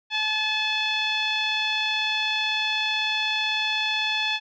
10% pulse tone with low-pass filter, 862 Hz, A5, 36 cents flat, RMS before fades -25 dBFS, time 0.1-4.4 s, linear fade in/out 50 ms, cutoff 3300 Hz, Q 2.7, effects none

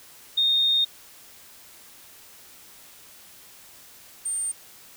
sine tone pair in turn, 3684 / 8762 Hz, A#7 / C#9, -21 / -21 cents, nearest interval octave + minor third, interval 1500 cents, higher second, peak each -18 / -25 dBFS, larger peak first, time 0.37-0.85 / 4.25-4.52 s, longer first, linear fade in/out 10 ms, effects white hiss -49 dBFS RMS until 4.96 s

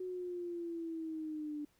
sine linear sweep, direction down, 370 to 293.7 Hz, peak -38 dBFS, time 0-1.65 s, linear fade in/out 5 ms, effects pink hiss -73 dBFS RMS until 1.79 s

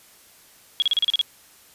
sine tone bursts, 3322 Hz, G#7, in tune, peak -16 dBFS, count 8, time 0.8-1.213 s, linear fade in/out 0 ms, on 21 ms, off 35 ms, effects white hiss -52 dBFS RMS until 1.74 s + resampled to 32000 Hz

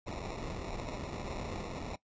pink noise with sample-and-hold, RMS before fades -40 dBFS, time 0.06-1.96 s, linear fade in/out 10 ms, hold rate 1575 Hz, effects noise-tail reverb RT60 0.1 s tail -18 dB re dry + resampled to 16000 Hz

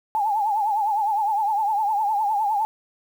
sine tone with vibrato, 842 Hz, G#5, 24 cents sharp, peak -19 dBFS, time 0.15-2.65 s, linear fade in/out 0 ms, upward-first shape triangle, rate 9.8 Hz, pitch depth 120 cents each way, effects 8-bit

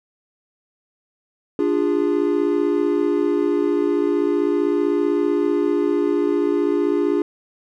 triangle chord, D diminished, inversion none, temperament equal with one note detuned, 293.7 / 349.2 / 409.6 Hz, D4 / F4 / Ab4, 0 / 0 / -24 cents, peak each -19 dBFS, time 1.59-7.22 s, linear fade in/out 2 ms, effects none

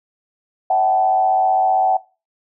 sine tone with frequency modulation, 757 Hz, F#5, 39 cents sharp, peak -13 dBFS, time 0.7-1.97 s, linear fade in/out 5 ms, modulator 95.5 Hz, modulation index 0.8, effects noise-tail reverb RT60 0.3 s tail -20 dB re dry

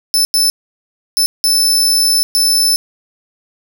sawtooth tone bursts at uneven times, 5274 Hz, E8, in tune, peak -7 dBFS, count 5, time 0.14-0.25 / 0.34-0.5 / 1.17-1.26 / 1.44-2.23 / 2.35-2.76 s, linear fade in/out 0 ms, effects none

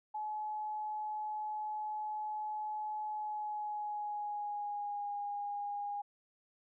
sine tone with pitch glide, 852 to 817.3 Hz, G#5 to G#5, +44 to -28 cents, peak -36 dBFS, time 0.14-6.02 s, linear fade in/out 10 ms, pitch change -72 cents, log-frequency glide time 3.06-5.12 s, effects none

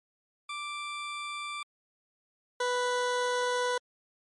20% pulse tone pair in turn, 1174.7 / 493.9 Hz, D6 / B4, 0 / 0 cents, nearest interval octave + minor third, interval 1500 cents, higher first, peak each -30 / -22 dBFS, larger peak second, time 0.49-1.63 / 2.6-3.78 s, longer second, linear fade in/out 5 ms, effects low-pass 8000 Hz 12 dB/octave + MP3 48 kbps

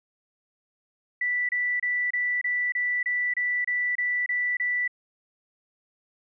sine tone bursts, 1970 Hz, B6, 5 cents flat, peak -23 dBFS, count 12, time 1.21-4.878 s, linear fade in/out 5 ms, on 280 ms, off 28 ms, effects none

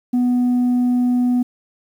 sine tone, 246.8 Hz, B3, 1 cent flat, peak -11 dBFS, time 0.13-1.43 s, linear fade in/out 10 ms, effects tanh soft clip ceiling -13 dBFS + 8-bit

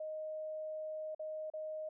sine tone with dropouts, 622.3 Hz, D#5, in tune, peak -39 dBFS, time 0-1.89 s, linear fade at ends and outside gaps 5 ms, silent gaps 1.148-1.194 / 1.501-1.536 s, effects none

